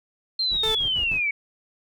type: linear sweep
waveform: sine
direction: down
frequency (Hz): 4200 to 2217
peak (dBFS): -21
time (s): 0.39-1.31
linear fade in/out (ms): 5
type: noise with tremolo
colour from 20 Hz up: brown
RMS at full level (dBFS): -35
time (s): 0.49-1.21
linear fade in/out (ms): 50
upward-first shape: square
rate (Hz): 6.4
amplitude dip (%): 75
type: tone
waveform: sawtooth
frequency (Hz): 439.2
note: A4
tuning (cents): -3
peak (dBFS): -22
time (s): 0.63-0.75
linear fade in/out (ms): 5
effects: none